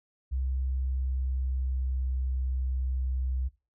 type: tone with pitch glide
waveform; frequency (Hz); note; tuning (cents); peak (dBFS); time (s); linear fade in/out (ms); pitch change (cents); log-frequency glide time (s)
sine; 65.2 to 64.3; C2 to C2; -5 to -30; -27; 0.31-3.49; 20; -25; 0.76-2.42
effects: noise-tail reverb RT60 0.3 s tail -20 dB re dry